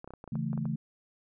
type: clicks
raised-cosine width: 1 ms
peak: -30 dBFS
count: 10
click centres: 0.044 / 0.076 / 0.106 / 0.137 / 0.241 / 0.277 / 0.355 / 0.531 / 0.577 / 0.655 s
type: chord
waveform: sine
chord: A major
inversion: first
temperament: equal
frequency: 138.59 / 164.81 / 220 Hz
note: C#3 / E3 / A3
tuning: 0 / 0 / 0 cents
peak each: -34 dBFS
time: 0.32-0.76 s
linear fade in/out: 5 ms
effects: none